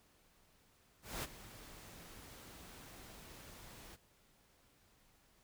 pink noise with ADSR envelope, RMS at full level -40 dBFS, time 1.02-3.97 s, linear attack 210 ms, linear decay 32 ms, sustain -15 dB, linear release 30 ms, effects pink hiss -70 dBFS RMS until 5.43 s

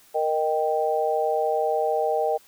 sine chord, Eb major, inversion second, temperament equal with one note detuned, 466.2 / 619.7 / 784 Hz, Bb4 / Eb5 / G5, 0 / -7 / 0 cents, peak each -25 dBFS, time 0.14-2.38 s, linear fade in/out 20 ms, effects white hiss -55 dBFS RMS until 2.47 s

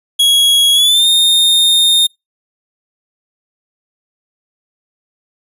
45% pulse tone with pitch glide, 3322 to 3665 Hz, G#7 to A#7, 0 to -30 cents, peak -7 dBFS, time 0.19-2.07 s, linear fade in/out 10 ms, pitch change +170 cents, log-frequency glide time 0.73-1.07 s, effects noise-tail reverb RT60 0.2 s tail -26 dB re dry + resampled to 32000 Hz

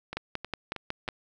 two click trains, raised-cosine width 0.3 ms, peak -20 / -15 dBFS, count 4 / 6, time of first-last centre 0.13-1.079 / 0.17-1.087 s, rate 3.16 / 5.45 Hz, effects none

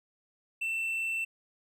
triangle tone, 2679 Hz, E7, 27 cents sharp, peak -28 dBFS, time 0.61-1.25 s, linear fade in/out 10 ms, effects none

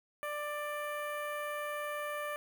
15% pulse tone with notch filter, 591 Hz, D5, 11 cents sharp, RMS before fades -38 dBFS, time 0.23-2.36 s, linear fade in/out 0 ms, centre 5400 Hz, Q 0.55, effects none

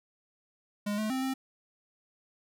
square tone with pitch steps, 206.2 / 215.5 / 261.4 / 264.3 Hz, G#3 / A3 / C4 / C4, -12 / -36 / -1 / +18 cents, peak -30 dBFS, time 0.86-1.34 s, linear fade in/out 10 ms, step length 120 ms, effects none

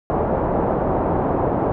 white low-pass noise, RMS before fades -20 dBFS, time 0.1-1.72 s, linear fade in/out 0 ms, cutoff 840 Hz, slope 24 dB/octave, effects none

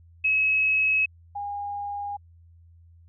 sine tone pair in turn, 2568 / 813.6 Hz, E7 / G#5, -46 / -36 cents, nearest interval octave + minor sixth, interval 1990 cents, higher first, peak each -19 / -29 dBFS, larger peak first, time 0.24-1.06 / 1.35-2.17 s, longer neither, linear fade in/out 10 ms, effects added 84 Hz sine -50 dBFS peak until 3.08 s

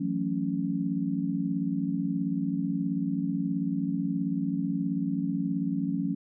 sine chord, F# minor seventh, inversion third, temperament just, 166.5 / 185 / 222 / 277.5 Hz, E3 / F#3 / A3 / C#4, +18 / 0 / +16 / +2 cents, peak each -33 / -31 / -34 / -30 dBFS, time 0-6.15 s, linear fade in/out 10 ms, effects none

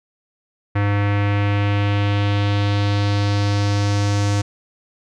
square tone with low-pass filter sweep, 101.8 Hz, G#2, 34 cents flat, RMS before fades -18 dBFS, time 0.75-4.42 s, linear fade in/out 10 ms, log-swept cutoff 2000 to 6700 Hz, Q 2, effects none

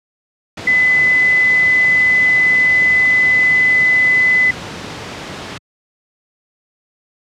sine tone in noise, 2011 Hz, B6, 31 cents sharp, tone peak -9 dBFS, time 0.67-4.51 s, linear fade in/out 5 ms, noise pink, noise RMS -27 dBFS, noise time 0.57-5.58 s, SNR +15 dB, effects high-pass 100 Hz 12 dB/octave + low-pass 5000 Hz 12 dB/octave

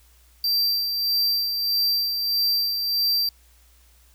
square tone with tremolo, 4699 Hz, D8, in tune, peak -19 dBFS, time 0.44-3.29 s, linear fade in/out 2 ms, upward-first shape sine, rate 1.6 Hz, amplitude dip 45%, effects added 60 Hz sine -54 dBFS peak until 4.14 s + white hiss -59 dBFS RMS until 4.14 s

